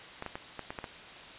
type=clicks; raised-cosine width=0.5 ms; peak=-22 dBFS; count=7; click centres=0.224 / 0.263 / 0.355 / 0.593 / 0.705 / 0.788 / 0.842 s; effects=white hiss -47 dBFS RMS until 1.38 s + resampled to 8000 Hz